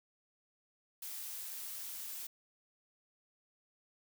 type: noise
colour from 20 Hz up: blue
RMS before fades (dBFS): -44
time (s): 1.02-2.27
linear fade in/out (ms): 5
effects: none